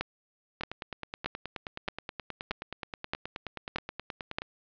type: two click trains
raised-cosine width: 0.3 ms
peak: -20 / -14 dBFS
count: 37 / 8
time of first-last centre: 0.61-4.42 / 0.01-4.385 s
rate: 9.45 / 1.6 Hz
effects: resampled to 11025 Hz + 7-bit